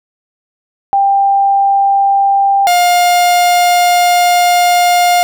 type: tone pair in turn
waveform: sine / 45% pulse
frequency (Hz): 792 / 707.8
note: G5 / F5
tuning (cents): +18 / +23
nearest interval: major second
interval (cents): 195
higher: first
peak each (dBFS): -7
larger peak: neither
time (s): 0.93-2.67 / 2.67-5.23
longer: second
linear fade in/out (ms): 0
effects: none